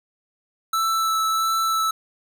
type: tone with vibrato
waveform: square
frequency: 1318.5 Hz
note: E6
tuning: in tune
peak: -20 dBFS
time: 0.73-1.91 s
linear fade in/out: 5 ms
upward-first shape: sine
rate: 1.5 Hz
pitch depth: 10 cents each way
effects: none